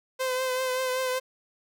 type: tone with vibrato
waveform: sawtooth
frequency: 514 Hz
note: C5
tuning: 31 cents flat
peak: -22 dBFS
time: 0.19-1.2 s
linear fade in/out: 20 ms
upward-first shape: triangle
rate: 5.2 Hz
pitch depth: 33 cents each way
effects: none